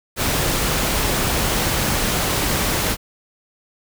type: noise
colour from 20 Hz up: pink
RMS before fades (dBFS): -20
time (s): 0.16-2.97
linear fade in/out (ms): 50
effects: none